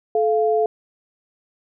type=tone pair together; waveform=sine; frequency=433.9 / 694.2 Hz; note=A4 / F5; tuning=-24 / -11 cents; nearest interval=minor sixth; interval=813 cents; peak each=-17 / -20 dBFS; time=0.15-0.66 s; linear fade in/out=2 ms; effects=none